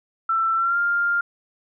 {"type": "tone with pitch glide", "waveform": "sine", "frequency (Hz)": [1336, 1400], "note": ["E6", "F6"], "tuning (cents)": [23, 4], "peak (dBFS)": -18, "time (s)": [0.29, 1.21], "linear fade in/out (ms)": 5, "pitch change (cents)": 81, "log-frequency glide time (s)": [0.56, 0.78], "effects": []}